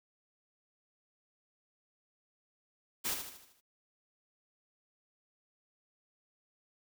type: noise with echo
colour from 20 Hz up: white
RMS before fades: -34 dBFS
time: 3.04-3.15 s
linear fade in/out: 20 ms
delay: 77 ms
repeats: 6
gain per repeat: -6 dB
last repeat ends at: 3.612 s
effects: none